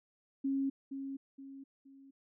sine tone with echo, 272.4 Hz, C#4, 30 cents flat, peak -30 dBFS, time 0.44-0.7 s, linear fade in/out 10 ms, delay 470 ms, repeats 3, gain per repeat -8 dB, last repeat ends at 2.11 s, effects none

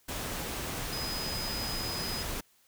sine tone in noise, 5010 Hz, D#8, 11 cents sharp, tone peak -36 dBFS, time 0.92-2.23 s, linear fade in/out 10 ms, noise pink, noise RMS -36 dBFS, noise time 0.08-2.41 s, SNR -3 dB, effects white hiss -66 dBFS RMS until 2.67 s

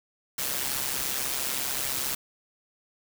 white noise with amplitude modulation, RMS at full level -27 dBFS, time 0.38-2.15 s, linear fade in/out 5 ms, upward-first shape sine, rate 134 Hz, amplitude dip 65%, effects none

